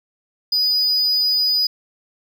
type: tone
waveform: triangle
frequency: 4953 Hz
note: D#8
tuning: 9 cents flat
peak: -14 dBFS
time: 0.52-1.67 s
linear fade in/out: 5 ms
effects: none